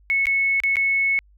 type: tone with dropouts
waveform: sine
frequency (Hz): 2200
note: C#7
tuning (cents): -14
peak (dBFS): -17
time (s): 0.1-1.19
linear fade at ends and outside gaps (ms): 0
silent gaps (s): 0.256-0.269 / 0.602-0.636 / 0.757-0.768
effects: added 50 Hz sine -51 dBFS peak until 1.37 s